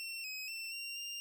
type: tone with pitch steps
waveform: 25% pulse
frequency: 2711 / 2536 / 2688 / 2763 / 2794 Hz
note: E7 / D#7 / E7 / F7 / F7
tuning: +48 / +32 / +33 / -19 / 0 cents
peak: -37 dBFS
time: 0-1.2 s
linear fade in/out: 0 ms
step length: 240 ms
effects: none